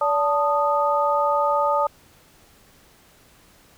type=tone cluster; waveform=sine; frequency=576 / 883 / 1237 Hz; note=D5 / A5 / D#6; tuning=-34 / +6 / -10 cents; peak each=-22 dBFS; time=0.01-1.87 s; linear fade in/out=5 ms; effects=pink hiss -54 dBFS RMS until 3.77 s